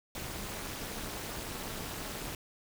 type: noise with amplitude modulation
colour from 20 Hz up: pink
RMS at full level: -36 dBFS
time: 0.15-2.35 s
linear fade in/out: 2 ms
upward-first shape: sine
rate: 245 Hz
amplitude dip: 90%
effects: none